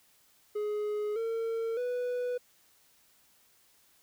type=tone with pitch steps; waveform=triangle; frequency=419.5 / 454.8 / 493.1 Hz; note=G#4 / A#4 / B4; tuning=+17 / -43 / -3 cents; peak=-28 dBFS; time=0.55-2.38 s; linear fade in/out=10 ms; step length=610 ms; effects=white hiss -65 dBFS RMS until 4.02 s